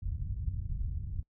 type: low-pass noise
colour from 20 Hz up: white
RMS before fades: -35 dBFS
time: 0.02-1.23 s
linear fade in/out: 10 ms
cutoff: 100 Hz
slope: 24 dB/octave
effects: noise-tail reverb RT60 0.1 s tail -25 dB re dry